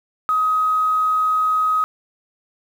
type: tone with quantisation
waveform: sine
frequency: 1262 Hz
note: D#6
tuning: 24 cents sharp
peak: -15 dBFS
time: 0.29-1.84 s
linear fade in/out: 0 ms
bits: 7
effects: none